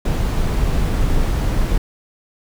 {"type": "noise", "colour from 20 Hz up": "brown", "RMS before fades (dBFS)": -17, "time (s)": [0.05, 1.78], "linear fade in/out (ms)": 5, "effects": []}